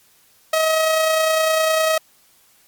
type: tone with amplitude modulation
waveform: sawtooth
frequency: 636 Hz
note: D#5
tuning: 38 cents sharp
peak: -10 dBFS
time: 0.53-1.98 s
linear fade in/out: 5 ms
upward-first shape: sine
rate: 29.9 Hz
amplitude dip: 30%
effects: white hiss -55 dBFS RMS until 2.67 s + MP3 96 kbps